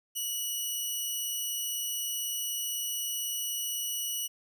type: tone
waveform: 10% pulse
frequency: 2933 Hz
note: F#7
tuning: 16 cents flat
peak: -23 dBFS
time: 0.15-4.28 s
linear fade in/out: 20 ms
effects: none